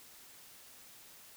silence, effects white hiss -56 dBFS RMS until 1.36 s

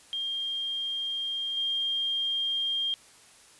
sine tone with level steps, 3207 Hz, G7, 39 cents sharp, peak -29 / -26 dBFS, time 0.13-2.94 s, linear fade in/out 0 ms, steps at 1.57 s, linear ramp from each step 2 ms, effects white hiss -55 dBFS RMS until 3.59 s + resampled to 24000 Hz

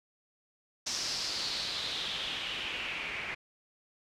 white noise with low-pass filter sweep, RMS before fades -36 dBFS, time 0.86-3.35 s, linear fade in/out 10 ms, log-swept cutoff 5600 to 2200 Hz, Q 4.1, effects none

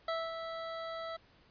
25% pulse tone with ADSR envelope, 657 Hz, E5, 6 cents flat, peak -28 dBFS, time 0.08-1.17 s, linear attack 4 ms, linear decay 230 ms, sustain -7 dB, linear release 11 ms, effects pink hiss -64 dBFS RMS until 1.5 s + resampled to 11025 Hz

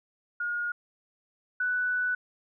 sine tone pair in turn, 1432 / 1487.2 Hz, F6 / F#6, +43 / +8 cents, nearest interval minor second, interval 65 cents, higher second, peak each -28 / -25 dBFS, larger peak second, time 0.4-0.72 / 1.6-2.15 s, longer second, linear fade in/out 5 ms, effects none

